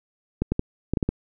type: clicks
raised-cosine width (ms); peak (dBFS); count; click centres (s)
3; -9; 7; 0.42 / 0.52 / 0.594 / 0.936 / 0.972 / 1.028 / 1.09
effects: none